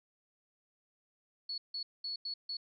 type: tone bursts at uneven times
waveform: sine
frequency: 4396 Hz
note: C#8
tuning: 15 cents flat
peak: -36 dBFS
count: 5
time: 1.49-1.58 / 1.74-1.83 / 2.04-2.16 / 2.25-2.34 / 2.49-2.57 s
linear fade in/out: 5 ms
effects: none